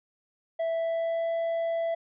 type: tone with pitch glide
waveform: triangle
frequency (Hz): 659.3 to 665.4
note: E5 to E5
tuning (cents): 0 to +16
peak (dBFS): -24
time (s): 0.59-1.95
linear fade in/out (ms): 10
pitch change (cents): +16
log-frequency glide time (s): 0.69-1.31
effects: resampled to 8000 Hz